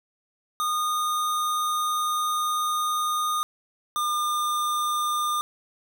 square tone pair in turn, 1227 / 1205.9 Hz, D#6 / D6, -25 / +45 cents, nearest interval unison, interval 30 cents, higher first, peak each -24 dBFS, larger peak neither, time 0.6-3.43 / 3.96-5.41 s, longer first, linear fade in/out 0 ms, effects none

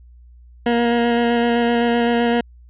20% pulse tone with vibrato, 236.4 Hz, A#3, 24 cents sharp, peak -10 dBFS, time 0.66-2.41 s, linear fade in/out 5 ms, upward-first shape square, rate 7.8 Hz, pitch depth 11 cents each way, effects added 60 Hz sine -42 dBFS peak until 2.69 s + resampled to 8000 Hz

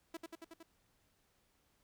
sawtooth tone with echo, 329.6 Hz, E4, in tune, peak -38 dBFS, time 0.14-0.17 s, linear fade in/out 5 ms, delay 92 ms, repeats 5, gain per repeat -2 dB, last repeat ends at 0.63 s, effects pink hiss -75 dBFS RMS until 1.83 s

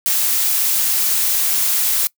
blue noise, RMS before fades -17 dBFS, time 0.06-2.07 s, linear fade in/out 0 ms, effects noise-tail reverb RT60 0.1 s tail -23 dB re dry

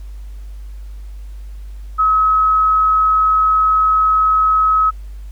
sine tone, 1281 Hz, E6, 50 cents flat, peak -10 dBFS, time 1.98-4.91 s, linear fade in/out 20 ms, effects added 50 Hz sine -28 dBFS peak until 5.31 s + pink hiss -53 dBFS RMS until 5.31 s

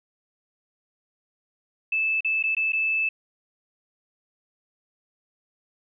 sine tone with dropouts, 2625 Hz, E7, 8 cents flat, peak -21 dBFS, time 1.92-3.09 s, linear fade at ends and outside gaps 5 ms, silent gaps 2.207-2.246 / 2.427-2.437 / 2.55-2.567 / 2.722-2.731 s, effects none

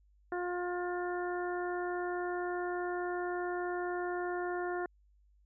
harmonic tone, 355.3 Hz, F4, 30 cents sharp, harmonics 1 / 2 / 3 / 4 / 5, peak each -35 / -39 / -45 / -43 / -46 dBFS, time 0.32-4.86 s, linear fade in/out 2 ms, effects added 50 Hz sine -63 dBFS peak until 5.45 s

